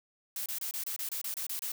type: noise bursts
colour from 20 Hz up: blue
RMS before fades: -36 dBFS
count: 11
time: 0.36-1.719 s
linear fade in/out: 2 ms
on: 99 ms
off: 27 ms
effects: none